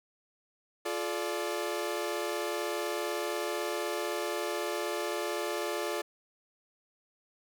sawtooth chord, D minor, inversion first, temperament equal with one note detuned, 349.2 / 429.5 / 587.3 Hz, F4 / A4 / D5, 0 / -42 / 0 cents, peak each -32 dBFS, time 0.85-6.02 s, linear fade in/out 10 ms, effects none

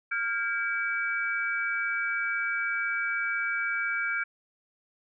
sine tone cluster, 1399 / 1615 / 2293 Hz, F6 / G#6 / D7, +3 / -49 / -42 cents, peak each -31 dBFS, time 0.11-4.24 s, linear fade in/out 10 ms, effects none

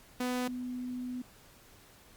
sawtooth / sine tone pair in turn, 249.6 / 249.6 Hz, B3 / B3, +19 / +19 cents, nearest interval unison, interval 0 cents, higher neither, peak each -27 / -35 dBFS, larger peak first, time 0.2-0.48 / 0.48-1.22 s, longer second, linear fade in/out 5 ms, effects pink hiss -58 dBFS RMS until 2.16 s + Opus 48 kbps

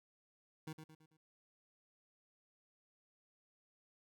25% pulse tone with echo, 157.1 Hz, D#3, 17 cents sharp, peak -40 dBFS, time 0.67-0.73 s, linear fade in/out 5 ms, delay 110 ms, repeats 4, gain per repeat -7 dB, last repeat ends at 1.17 s, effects none

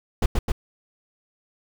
brown noise with echo, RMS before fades -17 dBFS, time 0.22-0.26 s, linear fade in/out 5 ms, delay 130 ms, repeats 2, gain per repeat -2 dB, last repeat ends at 0.52 s, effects none

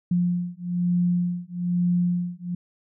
sine beating tone pair, 175.9 / 177 Hz, F3 / F3, +13 / +23 cents, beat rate 1.1 Hz, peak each -24 / -24 dBFS, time 0.11-2.55 s, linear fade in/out 5 ms, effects none

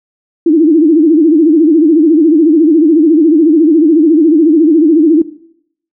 sine tone with vibrato, 315.4 Hz, D#4, 24 cents sharp, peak -4 dBFS, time 0.46-5.22 s, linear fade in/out 5 ms, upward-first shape sine, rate 14 Hz, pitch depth 140 cents each way, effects noise-tail reverb RT60 0.7 s tail -17 dB re dry

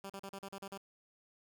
10% pulse tone bursts, 196 Hz, G3, in tune, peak -35 dBFS, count 8, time 0.04-0.776 s, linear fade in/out 2 ms, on 57 ms, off 40 ms, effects none

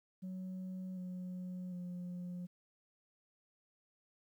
sine tone with pitch steps, 185.9 / 181.97 / 178.12 Hz, F#3 / F#3 / F3, +8 / -29 / +34 cents, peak -38 dBFS, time 0.22-2.47 s, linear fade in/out 20 ms, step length 750 ms, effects tanh soft clip ceiling -40 dBFS + 12-bit

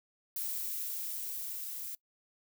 violet noise with level ramp, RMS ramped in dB -36 to -41 dBFS, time 0.36-1.95 s, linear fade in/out 2 ms, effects noise-tail reverb RT60 0.1 s tail -23 dB re dry

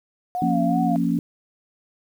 sine tone with vibrato, 710 Hz, F5, 28 cents sharp, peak -23 dBFS, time 0.35-0.96 s, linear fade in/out 0 ms, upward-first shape sine, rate 2.7 Hz, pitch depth 80 cents each way
sine chord, Bb minor, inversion second, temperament equal, 174.61 / 233.1 / 277.2 Hz, F3 / Bb3 / Db4, 0 / 0 / 0 cents, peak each -23 dBFS, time 0.42-1.19 s, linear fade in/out 2 ms
effects 8-bit

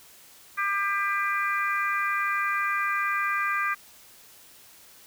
harmonic tone, 398.7 Hz, G4, 29 cents sharp, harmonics 3 / 4 / 5 / 6, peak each -27 / -29 / -31 / -33 dBFS, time 0.57-3.75 s, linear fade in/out 20 ms, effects white hiss -52 dBFS RMS until 5.06 s

